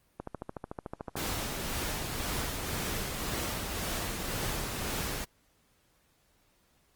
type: click train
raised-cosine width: 1 ms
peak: -22 dBFS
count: 14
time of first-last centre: 0.2-1.156 s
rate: 13.6 Hz
type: noise with tremolo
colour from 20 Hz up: pink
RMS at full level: -33 dBFS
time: 1.16-5.25 s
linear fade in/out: 10 ms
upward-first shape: triangle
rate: 1.9 Hz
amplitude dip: 35%
effects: pink hiss -69 dBFS RMS until 6.95 s + Opus 32 kbps